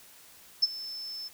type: tone with ADSR envelope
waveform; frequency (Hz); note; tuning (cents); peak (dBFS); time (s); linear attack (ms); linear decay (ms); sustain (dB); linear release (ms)
sine; 5274; E8; 0; -17; 0.62-1.29; 14; 28; -19; 21
effects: white hiss -54 dBFS RMS until 1.33 s